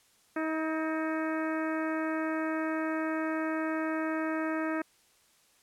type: harmonic tone with a mistuned harmonic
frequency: 317.3 Hz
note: D#4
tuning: 34 cents sharp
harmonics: 1 / 2 / 3 / 4 / 5 / 6 / 7 / 8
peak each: -31 / -36 / -42 / -39 / -40 / -42 / -47 / -50 dBFS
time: 0.36-4.82 s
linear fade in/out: 5 ms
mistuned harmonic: 6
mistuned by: -46 cents
effects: white hiss -65 dBFS RMS until 5.62 s + low-pass 11000 Hz 12 dB/octave